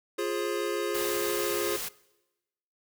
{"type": "chord", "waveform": "square", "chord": "F minor", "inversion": "none", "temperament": "equal with one note detuned", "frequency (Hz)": [349.2, 415.3, 533.3], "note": ["F4", "Ab4", "C5"], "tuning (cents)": [0, 0, 33], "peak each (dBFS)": [-33, -32, -36], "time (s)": [0.18, 1.77], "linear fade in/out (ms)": 10}
{"type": "noise", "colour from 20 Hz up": "white", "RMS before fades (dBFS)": -35, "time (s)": [0.94, 1.89], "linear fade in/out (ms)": 10}
{"effects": ["noise-tail reverb RT60 1.0 s tail -22 dB re dry"]}